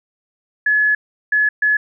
sine tone bursts at uneven times, 1704 Hz, G#6, 44 cents sharp, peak -12 dBFS, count 3, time 0.66-0.95 / 1.32-1.49 / 1.62-1.77 s, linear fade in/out 5 ms, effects none

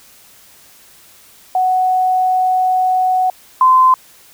sine tone pair in turn, 742 / 1031.3 Hz, F#5 / C6, +5 / -25 cents, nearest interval tritone, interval 570 cents, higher second, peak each -11 / -6 dBFS, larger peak second, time 1.55-3.3 / 3.61-3.94 s, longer first, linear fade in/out 2 ms, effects white hiss -45 dBFS RMS until 4.33 s

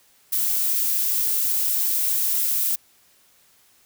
violet noise, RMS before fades -22 dBFS, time 0.32-2.76 s, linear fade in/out 10 ms, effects white hiss -58 dBFS RMS until 3.85 s

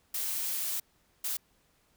blue noise bursts at uneven times, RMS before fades -33 dBFS, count 2, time 0.14-0.8 / 1.24-1.37 s, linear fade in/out 5 ms, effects pink hiss -69 dBFS RMS until 1.96 s

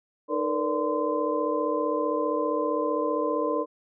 sine tone cluster, 307.4 / 451.6 / 486.9 / 581 / 1031 Hz, D#4 / A4 / B4 / D5 / C6, -21 / +45 / -25 / -19 / -26 cents, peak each -30 dBFS, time 0.28-3.66 s, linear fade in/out 50 ms, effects none

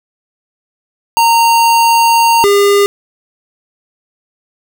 square tone pair in turn, 924 / 403.8 Hz, A#5 / G#4, -16 / -49 cents, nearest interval octave + major second, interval 1433 cents, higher first, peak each -7 dBFS, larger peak neither, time 1.17-2.44 / 2.44-2.86 s, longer first, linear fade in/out 0 ms, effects none

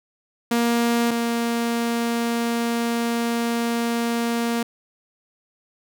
sawtooth tone pair in turn, 235.2 / 233.9 Hz, A#3 / A#3, +16 / +6 cents, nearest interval unison, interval 10 cents, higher first, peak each -14 / -17 dBFS, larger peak first, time 0.51-1.11 / 1.11-4.63 s, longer second, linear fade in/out 5 ms, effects none

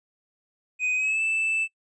triangle tone with pitch glide, 2500 to 2639 Hz, D#7 to E7, +8 to +1 cents, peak -21 dBFS, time 0.79-1.68 s, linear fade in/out 50 ms, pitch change +93 cents, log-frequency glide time 0.95-1.21 s, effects noise-tail reverb RT60 0.1 s tail -22 dB re dry + resampled to 22050 Hz

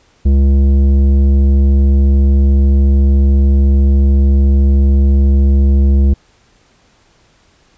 triangle tone with tanh clipping, 68.7 Hz, C#2, 15 cents flat, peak -8 dBFS, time 0.25-6.14 s, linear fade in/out 10 ms, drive 15 dB, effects pink hiss -52 dBFS RMS until 7.77 s + resampled to 16000 Hz

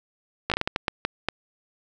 slowing click train, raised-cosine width 0.3 ms, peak -7 dBFS, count 10, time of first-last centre 0.5-1.286 s, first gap 16 ms, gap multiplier 1.4, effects none

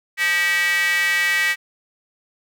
square tone with high-pass filter, 174.9 Hz, F3, 3 cents sharp, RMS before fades -19 dBFS, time 0.17-1.56 s, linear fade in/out 50 ms, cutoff 2000 Hz, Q 6.5, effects none

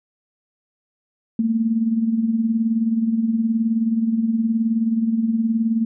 sine tone with tremolo, 225.9 Hz, A3, 46 cents sharp, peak -14 dBFS, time 1.39-5.85 s, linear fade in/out 2 ms, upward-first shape sine, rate 19 Hz, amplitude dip 60%, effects none

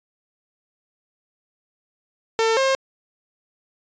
sawtooth tone pair in turn, 449.3 / 534.3 Hz, A4 / C5, +36 / +36 cents, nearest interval minor third, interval 300 cents, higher second, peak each -13 dBFS, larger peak neither, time 2.39-2.57 / 2.57-2.75 s, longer neither, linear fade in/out 0 ms, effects resampled to 16000 Hz

